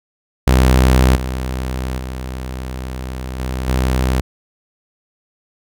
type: tone with level steps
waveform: sawtooth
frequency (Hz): 64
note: C2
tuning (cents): -38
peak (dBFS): -5 / -16 / -20 / -16 / -10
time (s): 0.47-4.21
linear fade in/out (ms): 5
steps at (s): 1.16 / 1.98 / 3.39 / 3.68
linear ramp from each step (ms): 2
effects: none